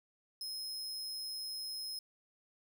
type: tone with amplitude modulation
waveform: 40% pulse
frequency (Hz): 5140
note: E8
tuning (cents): -45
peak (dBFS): -37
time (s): 0.41-1.99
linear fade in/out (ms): 2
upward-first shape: sine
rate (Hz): 211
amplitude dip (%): 35
effects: none